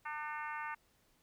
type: harmonic tone with a mistuned harmonic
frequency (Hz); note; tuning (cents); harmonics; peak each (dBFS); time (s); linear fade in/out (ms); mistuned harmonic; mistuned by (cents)
300; D4; +37; 3 / 4 / 5 / 6 / 7 / 8 / 9; -43 / -45 / -46 / -47 / -49 / -57 / -55; 0.05-0.75; 10; 7; +42
effects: pink hiss -72 dBFS RMS until 1.22 s